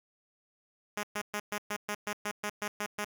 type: tone bursts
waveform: 5% pulse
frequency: 207.7 Hz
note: G#3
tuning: in tune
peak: -21 dBFS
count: 12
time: 0.97-3.046 s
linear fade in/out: 5 ms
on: 63 ms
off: 120 ms
effects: none